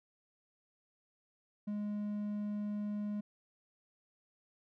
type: tone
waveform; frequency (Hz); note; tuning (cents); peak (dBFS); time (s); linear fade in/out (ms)
triangle; 207.7; G#3; 0; -33; 1.67-3.21; 10
effects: none